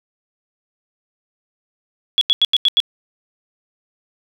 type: tone bursts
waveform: sine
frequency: 3366 Hz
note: G#7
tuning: 23 cents sharp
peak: -10 dBFS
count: 6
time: 2.18-2.802 s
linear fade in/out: 0 ms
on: 32 ms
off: 86 ms
effects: none